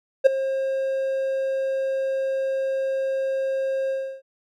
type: tone with ADSR envelope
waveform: triangle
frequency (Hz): 535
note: C5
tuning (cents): +38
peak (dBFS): -5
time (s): 0.24-4.22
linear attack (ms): 24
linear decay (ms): 9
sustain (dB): -15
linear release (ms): 320
effects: none